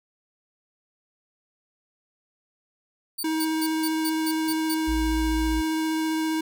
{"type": "tone bursts", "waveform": "10% pulse", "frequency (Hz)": 4579, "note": "D8", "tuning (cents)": -45, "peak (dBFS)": -21, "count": 8, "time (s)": [3.18, 4.748], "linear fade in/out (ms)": 10, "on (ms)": 56, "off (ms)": 160}
{"type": "tone with vibrato", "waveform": "square", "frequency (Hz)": 317.3, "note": "D#4", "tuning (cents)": 34, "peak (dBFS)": -24, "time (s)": [3.24, 6.41], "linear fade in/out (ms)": 5, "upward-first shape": "sine", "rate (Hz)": 15, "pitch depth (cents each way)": 8}
{"type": "tone", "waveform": "sine", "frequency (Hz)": 55.6, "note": "A1", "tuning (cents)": 19, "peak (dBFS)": -25, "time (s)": [4.87, 5.62], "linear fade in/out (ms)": 20}
{"effects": []}